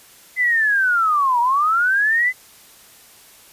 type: linear two-way sweep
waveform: sine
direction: down then up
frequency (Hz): 2042 to 932.3 to 2042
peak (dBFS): -14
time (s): 0.36-2.33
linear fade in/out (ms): 50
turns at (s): 1.4
effects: white hiss -47 dBFS RMS until 3.52 s + resampled to 32000 Hz